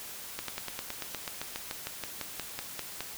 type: slowing click train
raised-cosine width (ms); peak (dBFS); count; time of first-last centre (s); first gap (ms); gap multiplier
0.2; -17; 19; 0.39-3.006; 93; 1.05
effects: white hiss -43 dBFS RMS until 3.17 s